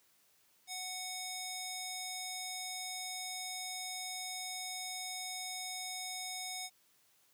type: tone with band-pass filter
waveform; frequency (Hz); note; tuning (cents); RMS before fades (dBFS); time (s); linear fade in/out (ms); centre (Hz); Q
square; 740; F#5; 0; -42; 0.67-6.7; 50; 6800; 0.84
effects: white hiss -70 dBFS RMS until 7.33 s + high-pass 80 Hz 12 dB/octave